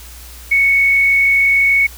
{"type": "tone with frequency modulation", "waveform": "sine", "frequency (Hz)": 2217, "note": "C#7", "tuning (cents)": 0, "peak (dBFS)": -9, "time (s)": [0.51, 1.87], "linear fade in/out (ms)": 10, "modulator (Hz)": 45.5, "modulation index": 0.4, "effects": ["added 60 Hz sine -35 dBFS peak until 1.97 s", "white hiss -38 dBFS RMS until 1.97 s"]}